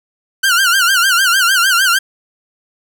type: tone with vibrato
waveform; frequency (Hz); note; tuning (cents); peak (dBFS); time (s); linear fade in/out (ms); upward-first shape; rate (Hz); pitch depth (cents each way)
sawtooth; 1480; F#6; 0; -6; 0.43-1.99; 10; sine; 6.6; 140
effects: none